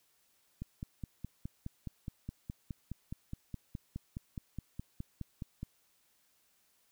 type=click train; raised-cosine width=5 ms; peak=-27 dBFS; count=25; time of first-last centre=0.62-5.63 s; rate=4.79 Hz; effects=white hiss -72 dBFS RMS until 6.91 s